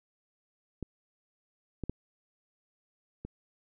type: clicks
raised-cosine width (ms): 3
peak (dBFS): -23 / -22 / -20 / -26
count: 4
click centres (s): 0.827 / 1.837 / 1.896 / 3.25
effects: none